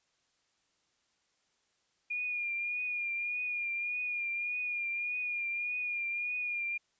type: tone with vibrato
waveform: sine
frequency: 2426 Hz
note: D#7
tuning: 44 cents flat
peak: -32 dBFS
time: 2.1-6.78 s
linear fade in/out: 10 ms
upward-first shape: triangle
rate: 1.7 Hz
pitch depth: 42 cents each way
effects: white hiss -75 dBFS RMS until 6.99 s + resampled to 16000 Hz